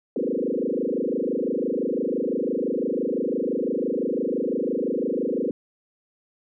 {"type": "tone with frequency modulation", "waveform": "sine", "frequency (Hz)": 370, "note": "F#4", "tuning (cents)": 0, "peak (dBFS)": -22, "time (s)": [0.16, 5.51], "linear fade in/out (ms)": 2, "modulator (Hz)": 25.9, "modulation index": 5.5, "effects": []}